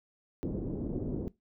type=low-pass noise; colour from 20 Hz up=white; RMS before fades=-35 dBFS; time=0.43-1.28 s; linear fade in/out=0 ms; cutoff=370 Hz; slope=24 dB/octave; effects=noise-tail reverb RT60 0.2 s tail -20 dB re dry